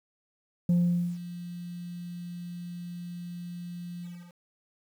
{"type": "tone with ADSR envelope", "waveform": "sine", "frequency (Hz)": 174.61, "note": "F3", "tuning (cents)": 0, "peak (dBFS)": -17, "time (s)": [0.69, 4.35], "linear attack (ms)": 4, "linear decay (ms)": 480, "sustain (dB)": -19, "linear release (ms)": 320, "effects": ["tanh soft clip ceiling -19 dBFS", "9-bit"]}